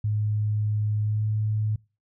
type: tone with pitch glide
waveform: sine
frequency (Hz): 105.9 to 107.32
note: G#2 to A2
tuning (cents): +34 to -43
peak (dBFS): -22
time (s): 0.04-1.76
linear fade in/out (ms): 5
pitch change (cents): +23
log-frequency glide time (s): 1.02-1.24
effects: noise-tail reverb RT60 0.3 s tail -24 dB re dry